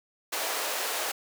pink high-pass noise, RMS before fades -31 dBFS, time 0.32-1.12 s, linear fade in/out 10 ms, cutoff 460 Hz, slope 24 dB/octave, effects none

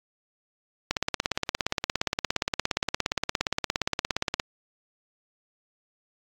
click train, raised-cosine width 0.2 ms, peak -7 dBFS, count 61, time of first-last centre 0.91-4.398 s, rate 17.2 Hz, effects AAC 64 kbps

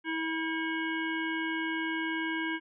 harmonic tone with a mistuned harmonic, 322.9 Hz, E4, 36 cents flat, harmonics 1 / 3 / 5 / 7 / 9 / 10, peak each -33 / -39 / -35 / -38 / -43 / -49 dBFS, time 0.04-2.6 s, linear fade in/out 50 ms, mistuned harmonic 7, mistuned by -38 cents, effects none

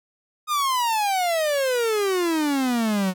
45% pulse exponential sweep, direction down, 1244.5 to 180.7 Hz, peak -20 dBFS, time 0.47-3.14 s, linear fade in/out 50 ms, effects none

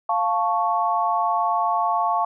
sine chord, F augmented, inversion none, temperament equal, 698.5 / 880 / 1108.7 Hz, F5 / A5 / C#6, 0 / 0 / 0 cents, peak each -23 dBFS, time 0.09-2.25 s, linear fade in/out 5 ms, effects none

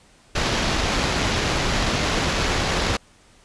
pink noise with sample-and-hold, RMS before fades -22 dBFS, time 0.35-2.97 s, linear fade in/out 5 ms, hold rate 8820 Hz, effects pink hiss -54 dBFS RMS until 3.44 s + resampled to 22050 Hz

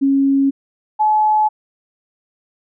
sine tone pair in turn, 274.3 / 856.1 Hz, C#4 / A5, -18 / -48 cents, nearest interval octave + minor sixth, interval 1970 cents, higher second, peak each -11 / -11 dBFS, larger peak neither, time 0.01-0.51 / 0.99-1.49 s, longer neither, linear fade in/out 20 ms, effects none

